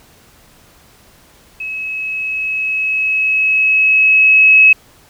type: tone with level ramp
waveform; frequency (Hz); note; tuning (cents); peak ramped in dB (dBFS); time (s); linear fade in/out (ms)
sine; 2571; E7; -44; -21 to -3; 1.6-4.73; 5
effects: pink hiss -47 dBFS RMS until 5.09 s